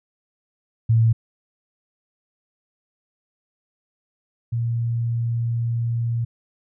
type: tone pair in turn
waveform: sine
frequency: 113.6 / 117 Hz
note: A#2 / A#2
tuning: -44 / +7 cents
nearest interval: minor second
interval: 51 cents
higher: second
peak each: -13 / -20 dBFS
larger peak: first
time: 0.89-1.13 / 4.52-6.25 s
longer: second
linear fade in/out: 10 ms
effects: none